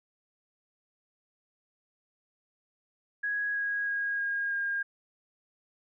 sine tone with pitch steps, 1661.2 / 1649.7 / 1638.3 / 1627 / 1615.8 Hz, G#6 / G#6 / G#6 / G#6 / G#6, 0 / -12 / -24 / -36 / -48 cents, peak -28 dBFS, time 3.23-4.83 s, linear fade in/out 10 ms, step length 320 ms, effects none

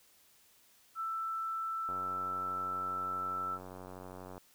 sine tone, 1327 Hz, E6, 11 cents sharp, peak -34 dBFS, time 0.95-3.59 s, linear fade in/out 50 ms
click train, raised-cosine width 1 ms, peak -33 dBFS, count 231, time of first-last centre 1.89-4.379 s, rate 92.4 Hz
effects white hiss -65 dBFS RMS until 4.54 s

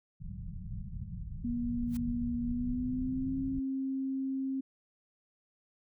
pink low-pass noise, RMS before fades -40 dBFS, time 0.2-3.6 s, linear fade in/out 20 ms, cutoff 200 Hz, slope 96 dB/octave
sine tone with pitch glide, 239.3 to 267.1 Hz, A#3 to C4, +46 to +36 cents, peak -31 dBFS, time 1.44-4.61 s, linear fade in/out 10 ms, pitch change +190 cents, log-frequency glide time 2.45-3.37 s
white noise with exponential growth, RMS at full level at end -45 dBFS, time 1.86-1.97 s, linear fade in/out 5 ms, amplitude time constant 22 ms
effects none

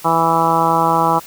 harmonic tone, 164.81 Hz, E3, in tune, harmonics 1 / 2 / 3 / 4 / 5 / 6 / 7 / 8, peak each -23 / -23 / -23 / -23 / -17 / -17 / -20 / -22 dBFS, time 0.04-1.2 s, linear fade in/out 20 ms, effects white hiss -38 dBFS RMS until 1.26 s

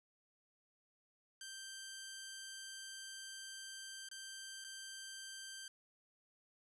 10% pulse tone with dropouts, 1568 Hz, G6, in tune, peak -39 dBFS, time 1.41-5.68 s, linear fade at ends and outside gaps 2 ms, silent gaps 4.088-4.113 / 4.642-4.646 s, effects low-pass 12000 Hz 12 dB/octave

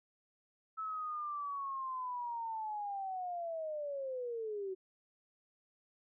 sine linear sweep, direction down, 1309 to 370 Hz, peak -37 dBFS, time 0.77-4.75 s, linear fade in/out 20 ms, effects none

